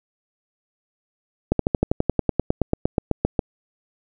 slowing click train, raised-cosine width 2 ms, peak -4 dBFS, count 19, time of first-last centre 1.52-3.392 s, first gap 73 ms, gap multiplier 1.04, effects none

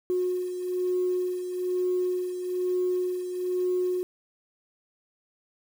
sine beating tone pair, 363.1 / 364.2 Hz, F#4 / F#4, -33 / -27 cents, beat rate 1.1 Hz, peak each -25 / -32 dBFS, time 0.1-4.03 s, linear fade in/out 0 ms, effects tanh soft clip ceiling -18 dBFS + 8-bit

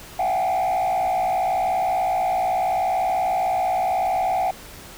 sine tone with frequency modulation, 747 Hz, F#5, 16 cents sharp, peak -16 dBFS, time 0.19-4.51 s, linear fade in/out 5 ms, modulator 60.8 Hz, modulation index 1.1, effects tanh soft clip ceiling -18 dBFS + pink hiss -41 dBFS RMS until 4.97 s

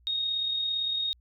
sine tone with amplitude modulation, 3729 Hz, A#7, in tune, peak -25 dBFS, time 0.07-1.13 s, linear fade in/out 0 ms, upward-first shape sine, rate 37.7 Hz, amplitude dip 35%, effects added 60 Hz sine -58 dBFS peak until 1.2 s

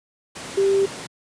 sine tone in noise, 392 Hz, G4, in tune, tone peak -15 dBFS, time 0.57-0.86 s, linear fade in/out 10 ms, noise pink, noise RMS -33 dBFS, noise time 0.35-1.07 s, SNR +15 dB, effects high-pass 150 Hz 12 dB/octave + resampled to 22050 Hz

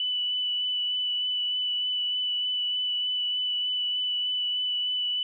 sine tone with vibrato, 2977 Hz, F#7, 10 cents sharp, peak -25 dBFS, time 0-5.23 s, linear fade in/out 2 ms, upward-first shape sine, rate 3.3 Hz, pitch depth 11 cents each way, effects none

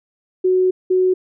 sine tone bursts at uneven times, 370 Hz, F#4, in tune, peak -12 dBFS, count 2, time 0.44-0.71 / 0.9-1.14 s, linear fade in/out 10 ms, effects none

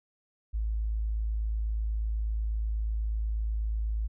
sine tone, 54.1 Hz, A1, 29 cents flat, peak -27 dBFS, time 0.53-4.08 s, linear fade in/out 20 ms, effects none

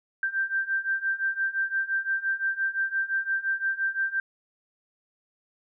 sine beating tone pair, 1568 / 1573.8 Hz, G6 / G6, 0 / +6 cents, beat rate 5.8 Hz, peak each -29 / -27 dBFS, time 0.23-4.2 s, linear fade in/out 2 ms, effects none

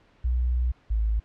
sine tone pair in turn, 61.3 / 54.28 Hz, B1 / A1, -12 / -23 cents, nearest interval major second, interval 211 cents, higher first, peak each -21 dBFS, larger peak neither, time 0.24-0.72 / 0.9-1.2 s, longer first, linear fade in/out 10 ms, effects pink hiss -60 dBFS RMS until 1.24 s + low-pass 3000 Hz 12 dB/octave

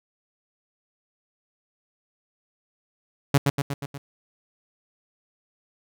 sawtooth tone with echo, 140.8 Hz, C#3, 27 cents sharp, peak -10 dBFS, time 3.34-3.38 s, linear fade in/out 5 ms, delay 120 ms, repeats 5, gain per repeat -4 dB, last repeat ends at 3.98 s, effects none

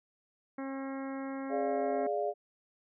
harmonic tone, 270.1 Hz, C#4, 45 cents flat, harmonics 1 / 2 / 3 / 4 / 5 / 6 / 7 / 8, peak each -37 / -43 / -47 / -49 / -51 / -53 / -54 / -55 dBFS, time 0.58-2.07 s, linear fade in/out 5 ms
sine chord, D diminished, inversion second, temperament equal, 415.3 / 587.3 / 698.5 Hz, Ab4 / D5 / F5, 0 / 0 / 0 cents, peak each -34 dBFS, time 1.49-2.34 s, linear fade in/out 50 ms
effects none

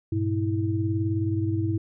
sine tone cluster, 100.5 / 119.5 / 325.1 Hz, G2 / A#2 / E4, +44 / +43 / -24 cents, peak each -25 / -31 / -27 dBFS, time 0.12-1.78 s, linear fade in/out 5 ms, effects none

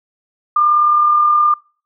sine tone with amplitude modulation, 1200 Hz, D6, 37 cents sharp, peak -8 dBFS, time 0.56-1.54 s, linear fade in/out 5 ms, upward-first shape sine, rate 39.2 Hz, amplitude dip 35%, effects noise-tail reverb RT60 0.4 s tail -26 dB re dry

